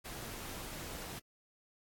pink noise, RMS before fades -45 dBFS, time 0.04-1.2 s, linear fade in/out 20 ms, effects AAC 64 kbps

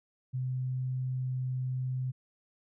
sine tone, 128.5 Hz, C3, 31 cents flat, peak -30 dBFS, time 0.33-2.12 s, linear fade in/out 20 ms, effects none

